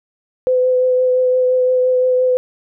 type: tone with vibrato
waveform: sine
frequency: 507 Hz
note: B4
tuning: 45 cents sharp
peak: -11 dBFS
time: 0.47-2.37 s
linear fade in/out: 0 ms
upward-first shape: triangle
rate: 5.8 Hz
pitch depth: 16 cents each way
effects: none